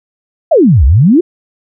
sine exponential two-way sweep, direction down then up, 719 to 59.8 to 379.6 Hz, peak -3 dBFS, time 0.51-1.21 s, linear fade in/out 10 ms, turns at 0.85 s, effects none

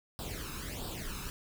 pink noise with flanger, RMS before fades -40 dBFS, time 0.19-1.3 s, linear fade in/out 0 ms, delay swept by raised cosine 0.23 to 0.79 ms, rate 1.5 Hz, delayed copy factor +0.75, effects none

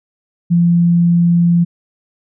sine tone, 171.8 Hz, F3, 28 cents flat, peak -8 dBFS, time 0.5-1.65 s, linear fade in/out 20 ms, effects none

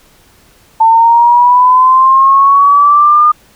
sine linear sweep, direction up, 890 to 1218 Hz, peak -3 dBFS, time 0.8-3.32 s, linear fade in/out 10 ms, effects pink hiss -46 dBFS RMS until 3.55 s

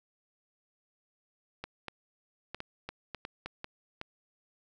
clicks, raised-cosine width 0.3 ms, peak -22 dBFS, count 10, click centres 1.64 / 1.883 / 2.546 / 2.604 / 2.89 / 3.147 / 3.251 / 3.46 / 3.644 / 4.014 s, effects none

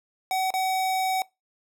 square tone with dropouts, 755 Hz, F#5, 35 cents sharp, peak -24 dBFS, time 0.31-1.22 s, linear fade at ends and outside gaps 1 ms, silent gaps 0.505-0.539 s, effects noise-tail reverb RT60 0.2 s tail -21 dB re dry

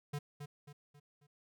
square tone with echo, 145.3 Hz, D3, 18 cents flat, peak -37 dBFS, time 0.13-0.19 s, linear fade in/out 10 ms, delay 270 ms, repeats 4, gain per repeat -7 dB, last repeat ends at 1.27 s, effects none

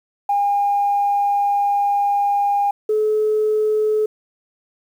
sine tone pair in turn, 810 / 429.1 Hz, G#5 / A4, -43 / -43 cents, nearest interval major seventh, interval 1100 cents, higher first, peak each -14 / -14 dBFS, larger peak neither, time 0.29-2.71 / 2.89-4.06 s, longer first, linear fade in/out 5 ms, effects tanh soft clip ceiling -10 dBFS + 8-bit

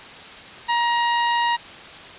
sawtooth tone, 946 Hz, A#5, 25 cents sharp, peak -14 dBFS, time 0.68-1.57 s, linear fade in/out 20 ms, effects white hiss -39 dBFS RMS until 2.18 s + resampled to 8000 Hz

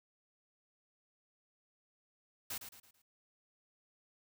white noise with echo, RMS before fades -41 dBFS, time 2.5-2.58 s, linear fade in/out 5 ms, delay 110 ms, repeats 4, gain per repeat -8 dB, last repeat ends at 3.02 s, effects none

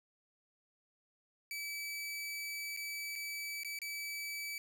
sawtooth tone with dropouts, 2300 Hz, D7, 37 cents flat, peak -36 dBFS, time 1.51-4.58 s, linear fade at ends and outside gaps 1 ms, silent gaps 2.765-2.772 / 3.155-3.159 / 3.634-3.647 / 3.789-3.817 s, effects none

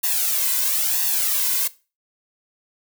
blue noise with flanger, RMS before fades -21 dBFS, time 0.03-1.68 s, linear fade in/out 10 ms, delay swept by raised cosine 1.1 to 2 ms, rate 1 Hz, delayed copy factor +0.95, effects noise-tail reverb RT60 0.3 s tail -18 dB re dry

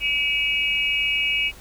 sine tone cluster, 2291 / 2564 / 2878 Hz, D7 / E7 / F#7, -44 / -49 / -49 cents, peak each -24 dBFS, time 0-1.52 s, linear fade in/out 50 ms, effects added 50 Hz sine -43 dBFS peak until 1.6 s + pink hiss -46 dBFS RMS until 1.6 s

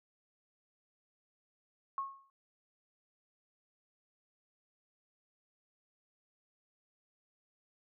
sine tone with exponential decay, 1091 Hz, C#6, 28 cents flat, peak -31 dBFS, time 1.98-2.3 s, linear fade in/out 1 ms, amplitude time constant 69 ms, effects none

